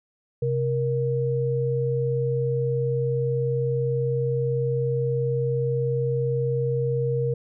sine tone pair together, 131.45 / 469.8 Hz, C3 / A#4, +8 / +13 cents, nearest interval octave + minor seventh, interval 2205 cents, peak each -24 dBFS, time 0.42-7.34 s, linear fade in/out 5 ms, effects none

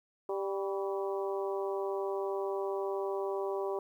harmonic tone with a mistuned harmonic, 196.2 Hz, G3, 2 cents sharp, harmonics 2 / 3 / 4 / 5 / 6, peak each -33 / -39 / -42 / -42 / -47 dBFS, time 0.29-3.79 s, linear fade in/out 2 ms, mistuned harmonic 6, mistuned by -57 cents, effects 11-bit

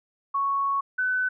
sine tone pair in turn, 1108.7 / 1506.9 Hz, C#6 / F#6, 0 / +31 cents, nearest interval perfect fourth, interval 531 cents, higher second, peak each -22 dBFS, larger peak neither, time 0.34-0.81 / 0.98-1.29 s, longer first, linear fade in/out 10 ms, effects none

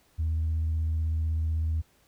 sine tone with vibrato, 79.8 Hz, D#2, 44 cents sharp, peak -23 dBFS, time 0.18-1.82 s, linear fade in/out 20 ms, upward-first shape triangle, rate 16 Hz, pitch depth 19 cents each way, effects tanh soft clip ceiling -22 dBFS + pink hiss -64 dBFS RMS until 2.07 s

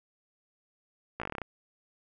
slowing click train, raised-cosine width 0.5 ms, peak -20 dBFS, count 10, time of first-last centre 1.2-1.417 s, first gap 16 ms, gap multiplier 1.1, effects none

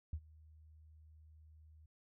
sine tone with ADSR envelope, 77.78 Hz, D#2, in tune, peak -35 dBFS, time 0.13-1.86 s, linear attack 3 ms, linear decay 61 ms, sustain -23 dB, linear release 5 ms, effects none

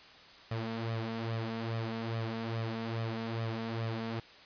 sawtooth tone with flanger, 113.5 Hz, A#2, 46 cents flat, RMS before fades -36 dBFS, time 0.51-4.2 s, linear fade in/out 5 ms, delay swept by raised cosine 1.6 to 4.6 ms, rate 2.4 Hz, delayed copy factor +0.6, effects white hiss -54 dBFS RMS until 4.45 s + resampled to 11025 Hz

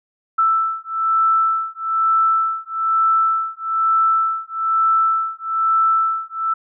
sine beating tone pair, 1323 / 1324.1 Hz, E6 / E6, +6 / +7 cents, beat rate 1.1 Hz, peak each -18 / -18 dBFS, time 0.38-6.54 s, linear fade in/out 10 ms, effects none

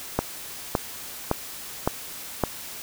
click train, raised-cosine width 1 ms, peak -6 dBFS, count 5, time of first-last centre 0.19-2.437 s, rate 1.78 Hz, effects white hiss -38 dBFS RMS until 2.82 s

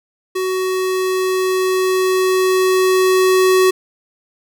square tone with level ramp, 373.5 Hz, F#4, 16 cents sharp, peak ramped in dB -18 to -10 dBFS, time 0.35-3.71 s, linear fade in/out 10 ms, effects none

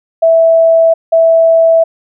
sine tone pair in turn, 657 / 657 Hz, E5 / E5, -6 / -6 cents, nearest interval unison, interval 0 cents, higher neither, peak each -4 dBFS, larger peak neither, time 0.22-0.94 / 1.12-1.84 s, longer neither, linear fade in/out 10 ms, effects none

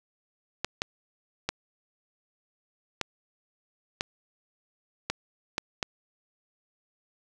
clicks, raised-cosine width 0.2 ms, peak -10 dBFS, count 8, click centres 0.646 / 0.819 / 1.49 / 3.013 / 4.009 / 5.1 / 5.581 / 5.828 s, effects none

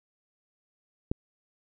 click, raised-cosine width 3 ms, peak -14 dBFS, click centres 1.115 s, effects none

